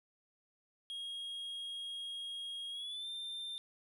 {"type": "tone with pitch glide", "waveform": "triangle", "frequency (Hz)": [3271, 3588], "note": ["G#7", "A7"], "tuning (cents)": [-27, 33], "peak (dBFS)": -39, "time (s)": [0.9, 3.58], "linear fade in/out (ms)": 0, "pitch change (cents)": 160, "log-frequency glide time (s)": [2.71, 3.08], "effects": []}